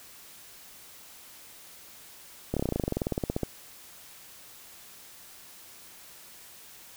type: slowing click train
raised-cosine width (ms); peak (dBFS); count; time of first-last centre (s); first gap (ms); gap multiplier
2; -14; 21; 2.54-3.433; 27; 1.05
effects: white hiss -50 dBFS RMS until 6.96 s